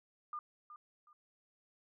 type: tone with echo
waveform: sine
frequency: 1208 Hz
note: D6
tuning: 48 cents sharp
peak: -39 dBFS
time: 0.33-0.39 s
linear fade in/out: 2 ms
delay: 370 ms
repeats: 2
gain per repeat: -11 dB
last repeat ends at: 1.13 s
effects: none